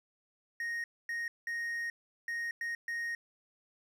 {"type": "tone bursts at uneven times", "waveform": "triangle", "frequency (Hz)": 1864.7, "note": "A#6", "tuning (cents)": 0, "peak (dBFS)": -32, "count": 6, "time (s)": [[0.6, 0.84], [1.09, 1.28], [1.47, 1.9], [2.28, 2.51], [2.61, 2.75], [2.88, 3.15]], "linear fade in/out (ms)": 2, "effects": []}